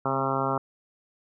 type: harmonic tone with a mistuned harmonic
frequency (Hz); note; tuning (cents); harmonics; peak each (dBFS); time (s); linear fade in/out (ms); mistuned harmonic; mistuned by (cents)
135.1; C#3; -44; 1 / 2 / 3 / 4 / 5 / 6 / 7 / 8 / 9 / 10; -33 / -33 / -33 / -33 / -33 / -33 / -33 / -33 / -33 / -33; 0.05-0.58; 5; 2; -21
effects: none